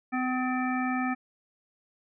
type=harmonic tone with a mistuned harmonic; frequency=254.6 Hz; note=C4; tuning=47 cents flat; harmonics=1 / 3 / 5 / 7 / 9; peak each=-28 / -33 / -35 / -36 / -38 dBFS; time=0.12-1.15 s; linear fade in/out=20 ms; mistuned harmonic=9; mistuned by=+32 cents; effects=none